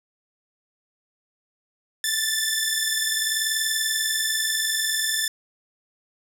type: tone pair together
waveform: 10% pulse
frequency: 1751 / 1771.3 Hz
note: A6 / A6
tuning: -9 / +11 cents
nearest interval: unison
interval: 20 cents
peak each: -16 dBFS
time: 2.04-5.28 s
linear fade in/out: 2 ms
effects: none